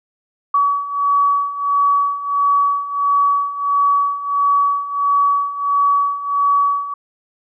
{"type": "beating tone pair", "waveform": "sine", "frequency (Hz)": [1135, 1136.5], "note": ["C#6", "C#6"], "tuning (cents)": [41, 43], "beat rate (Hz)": 1.5, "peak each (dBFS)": [-19, -15], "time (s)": [0.54, 6.94], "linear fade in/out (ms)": 5, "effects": []}